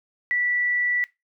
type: tone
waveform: sine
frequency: 1960 Hz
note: B6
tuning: 14 cents flat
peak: -20 dBFS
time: 0.31-1.04 s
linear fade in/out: 0 ms
effects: noise-tail reverb RT60 0.2 s tail -19 dB re dry